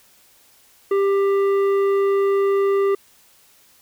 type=tone with tanh clipping; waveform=triangle; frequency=395.3 Hz; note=G4; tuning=15 cents sharp; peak=-17 dBFS; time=0.91-2.95 s; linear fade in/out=5 ms; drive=14 dB; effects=white hiss -54 dBFS RMS until 3.81 s